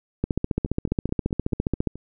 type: two click trains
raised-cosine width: 3 ms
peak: -24 / -9 dBFS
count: 7 / 25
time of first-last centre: 0.66-1.956 / 0.24-1.873 s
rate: 4.63 / 14.7 Hz
effects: none